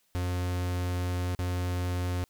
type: tone with dropouts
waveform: 45% pulse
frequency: 89.5 Hz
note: F2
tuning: 43 cents sharp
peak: -28 dBFS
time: 0.15-2.24 s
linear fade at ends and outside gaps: 0 ms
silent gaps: 1.349-1.391 s
effects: white hiss -70 dBFS RMS until 2.29 s